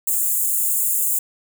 white high-pass noise, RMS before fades -20 dBFS, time 0.07-1.19 s, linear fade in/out 5 ms, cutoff 6900 Hz, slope 96 dB/octave, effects none

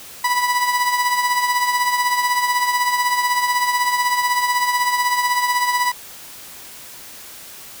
30% pulse tone with tremolo, 984 Hz, B5, 7 cents flat, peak -11 dBFS, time 0.24-5.92 s, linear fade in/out 5 ms, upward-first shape triangle, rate 16 Hz, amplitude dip 60%, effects white hiss -38 dBFS RMS until 7.8 s

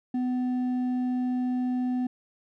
sine tone with hard clipping, 250.8 Hz, B3, 27 cents sharp, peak -26 dBFS, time 0.14-2.07 s, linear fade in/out 5 ms, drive 4 dB, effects none

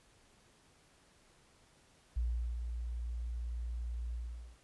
sine tone with ADSR envelope, 58.9 Hz, A#1, 19 cents sharp, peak -30 dBFS, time 2.16-4.58 s, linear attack 12 ms, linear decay 390 ms, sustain -6 dB, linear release 440 ms, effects pink hiss -66 dBFS RMS until 4.63 s + resampled to 24000 Hz

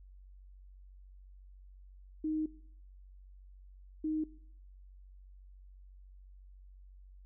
sine tone bursts at uneven times, 311.1 Hz, D#4, in tune, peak -31 dBFS, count 2, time 2.24-2.46 / 4.04-4.24 s, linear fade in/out 5 ms, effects noise-tail reverb RT60 0.7 s tail -21 dB re dry + added 47 Hz sine -52 dBFS peak until 7.25 s

